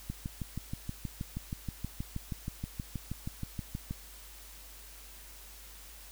click train, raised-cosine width 5 ms, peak -23 dBFS, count 25, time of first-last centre 0.1-3.91 s, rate 6.3 Hz, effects added 50 Hz sine -52 dBFS peak until 6.11 s + white hiss -52 dBFS RMS until 6.11 s

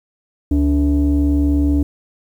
sine tone pair together, 71.95 / 287.8 Hz, D2 / D4, -35 / -35 cents, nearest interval 2 octaves, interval 2400 cents, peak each -13 dBFS, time 0.51-1.83 s, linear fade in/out 5 ms, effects tanh soft clip ceiling -9 dBFS + 8-bit

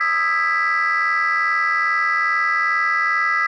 sine chord, E major seventh, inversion third, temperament just, 1236.1 / 1318.5 / 1648.1 / 1977.8 Hz, D#6 / E6 / G#6 / B6, -12 / 0 / -14 / +2 cents, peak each -22 / -21 / -23 / -18 dBFS, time 0-3.47 s, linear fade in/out 10 ms, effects tanh soft clip ceiling -11 dBFS

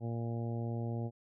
harmonic tone, 116.54 Hz, A#2, in tune, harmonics 1 / 2 / 3 / 4 / 5 / 6 / 7, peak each -35 / -41 / -45 / -47 / -49 / -51 / -52 dBFS, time 0-1.11 s, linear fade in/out 50 ms, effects none

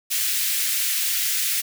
white high-pass noise, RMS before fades -23 dBFS, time 0.1-1.62 s, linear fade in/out 20 ms, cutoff 1800 Hz, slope 24 dB/octave, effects none

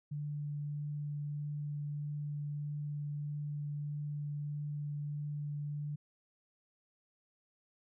sine tone with vibrato, 146.83 Hz, D3, in tune, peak -36 dBFS, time 0.11-5.96 s, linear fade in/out 10 ms, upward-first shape triangle, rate 1.6 Hz, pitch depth 8 cents each way, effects none

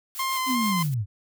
blue noise with tremolo, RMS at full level -35 dBFS, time 0.15-0.94 s, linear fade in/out 0 ms, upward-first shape sine, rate 6.3 Hz, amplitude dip 75%
sawtooth tone with vibrato, 1046.5 Hz, C6, in tune, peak -21 dBFS, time 0.19-0.83 s, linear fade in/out 5 ms, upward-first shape square, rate 2.8 Hz, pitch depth 18 cents each way
sine linear sweep, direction down, 271.6 to 92.5 Hz, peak -23 dBFS, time 0.46-1.06 s, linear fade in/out 50 ms
effects none

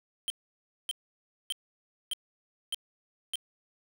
square tone bursts, 3136 Hz, G7, in tune, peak -30 dBFS, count 6, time 0.28-3.356 s, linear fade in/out 0 ms, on 21 ms, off 590 ms, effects none

